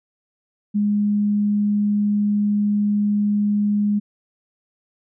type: tone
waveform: sine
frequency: 206.6 Hz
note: G#3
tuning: 9 cents flat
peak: -16 dBFS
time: 0.74-4 s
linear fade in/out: 20 ms
effects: none